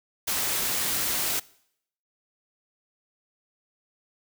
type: noise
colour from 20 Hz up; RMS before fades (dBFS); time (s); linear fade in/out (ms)
white; -27; 0.27-1.4; 10
effects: noise-tail reverb RT60 0.7 s tail -22 dB re dry